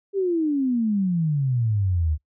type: exponential sweep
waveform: sine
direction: down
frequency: 404.1 to 73.42 Hz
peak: -19 dBFS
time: 0.13-2.18 s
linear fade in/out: 50 ms
effects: noise-tail reverb RT60 0.1 s tail -23 dB re dry